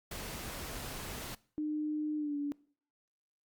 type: noise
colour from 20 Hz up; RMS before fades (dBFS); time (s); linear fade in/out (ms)
pink; -42; 0.11-1.35; 5
type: tone with pitch glide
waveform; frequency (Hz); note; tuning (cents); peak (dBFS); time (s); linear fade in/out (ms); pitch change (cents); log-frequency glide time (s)
sine; 303.3 to 288.1; D#4 to D4; -44 to -33; -32; 1.58-2.52; 0; -89; 2.17-2.36
effects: noise-tail reverb RT60 0.5 s tail -22 dB re dry + Opus 48 kbps